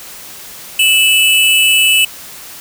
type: tone pair together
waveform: square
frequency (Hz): 2623 / 2960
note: E7 / F#7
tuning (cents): -9 / 0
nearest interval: major second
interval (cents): 209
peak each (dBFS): -11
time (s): 0.79-2.05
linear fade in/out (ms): 5
effects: white hiss -32 dBFS RMS until 2.6 s